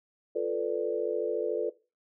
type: chord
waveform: sine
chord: B half-diminished seventh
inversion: second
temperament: equal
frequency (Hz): 349.2 / 440 / 493.9 / 587.3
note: F4 / A4 / B4 / D5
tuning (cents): 0 / 0 / 0 / 0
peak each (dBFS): -35 / -30 / -32 / -35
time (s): 0.35-1.7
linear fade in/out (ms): 10
effects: noise-tail reverb RT60 0.3 s tail -19 dB re dry